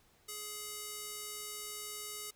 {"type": "tone with band-pass filter", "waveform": "square", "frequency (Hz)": 420, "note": "G#4", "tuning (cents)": 19, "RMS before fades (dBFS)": -44, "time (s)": [0.28, 2.31], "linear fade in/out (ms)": 10, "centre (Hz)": 10000, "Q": 0.88, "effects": ["pink hiss -68 dBFS RMS until 2.35 s"]}